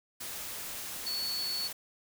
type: tone in noise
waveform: sine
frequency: 4430 Hz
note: C#8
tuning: 2 cents flat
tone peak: -32 dBFS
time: 1.06-1.68 s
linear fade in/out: 10 ms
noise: white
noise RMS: -40 dBFS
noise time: 0.2-1.73 s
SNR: +5 dB
effects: none